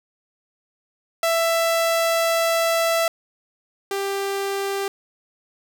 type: tone pair in turn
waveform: sawtooth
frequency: 664 / 394.8 Hz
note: E5 / G4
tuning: +12 / +12 cents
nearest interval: major sixth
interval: 900 cents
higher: first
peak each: -14 / -19 dBFS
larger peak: first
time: 1.23-3.08 / 3.91-4.88 s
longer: first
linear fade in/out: 2 ms
effects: none